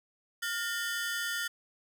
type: ring-modulated tone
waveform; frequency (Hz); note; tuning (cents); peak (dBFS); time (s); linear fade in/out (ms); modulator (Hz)
sawtooth; 1621; G#6; -42; -25; 0.42-1.48; 10; 205
effects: none